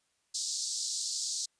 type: band-pass noise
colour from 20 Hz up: pink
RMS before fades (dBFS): -35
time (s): 0.34-1.46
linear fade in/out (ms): 10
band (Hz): 4200 to 8400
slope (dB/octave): 48
effects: white hiss -75 dBFS RMS until 1.59 s + resampled to 22050 Hz